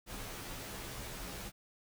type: noise with comb filter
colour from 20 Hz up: pink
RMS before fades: -44 dBFS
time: 0.06-1.52 s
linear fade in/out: 50 ms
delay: 13 ms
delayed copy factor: -0.8
effects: none